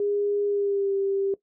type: tone with pitch glide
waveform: sine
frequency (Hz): 408.3 to 393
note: G#4 to G4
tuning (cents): -29 to +4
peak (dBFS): -22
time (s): 0-1.34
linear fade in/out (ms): 2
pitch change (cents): -67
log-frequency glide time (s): 0.46-0.94
effects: noise-tail reverb RT60 0.1 s tail -17 dB re dry